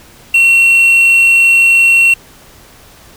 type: tone with quantisation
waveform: triangle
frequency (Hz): 2723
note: F7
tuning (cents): -44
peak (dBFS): -3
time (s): 0.34-2.14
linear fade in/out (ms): 5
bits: 5
effects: pink hiss -40 dBFS RMS until 3.16 s